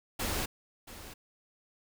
pink noise with echo, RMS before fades -33 dBFS, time 0.19-0.46 s, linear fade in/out 10 ms, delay 680 ms, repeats 1, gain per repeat -14 dB, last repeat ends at 1.14 s, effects none

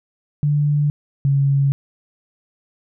sine tone pair in turn, 146.83 / 138.91 Hz, D3 / C#3, 0 / +4 cents, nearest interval minor second, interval 96 cents, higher first, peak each -14 / -13 dBFS, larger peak second, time 0.43-0.9 / 1.25-1.72 s, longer neither, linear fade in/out 0 ms, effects none

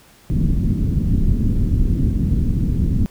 pink low-pass noise, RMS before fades -17 dBFS, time 0.3-3.06 s, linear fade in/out 0 ms, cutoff 250 Hz, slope 24 dB/octave, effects pink hiss -49 dBFS RMS until 3.1 s

